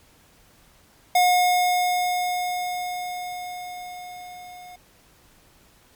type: tone with level ramp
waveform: square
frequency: 721 Hz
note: F#5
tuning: 45 cents flat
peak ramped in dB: -15 to -41 dBFS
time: 1.15-4.76 s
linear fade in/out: 5 ms
effects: pink hiss -56 dBFS RMS until 5.95 s + MP3 96 kbps